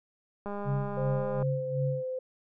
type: click train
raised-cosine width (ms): 1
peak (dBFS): -24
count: 197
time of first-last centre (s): 0.46-1.426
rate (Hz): 203
type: tone with tremolo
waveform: sine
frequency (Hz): 138.59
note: C#3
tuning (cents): 0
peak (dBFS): -26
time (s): 0.64-2.04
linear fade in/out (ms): 50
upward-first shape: sine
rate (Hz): 2.7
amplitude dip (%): 80
type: tone with pitch glide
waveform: sine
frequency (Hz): 523.3 to 514.6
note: C5 to C5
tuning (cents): 0 to -29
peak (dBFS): -31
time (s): 0.97-2.19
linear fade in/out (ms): 5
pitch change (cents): -29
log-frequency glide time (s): 1.16-1.76
effects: none